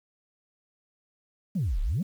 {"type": "exponential two-way sweep", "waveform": "sine", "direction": "down then up", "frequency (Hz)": [217.6, 31.44, 217.6], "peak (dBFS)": -23, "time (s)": [1.55, 2.03], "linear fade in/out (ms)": 10, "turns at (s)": 1.81, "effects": ["tanh soft clip ceiling -21 dBFS", "9-bit"]}